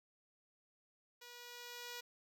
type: tone with level ramp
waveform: 5% pulse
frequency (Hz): 483.4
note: B4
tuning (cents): -37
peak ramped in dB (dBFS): -42 to -33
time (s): 1.21-2.01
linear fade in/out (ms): 10
effects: none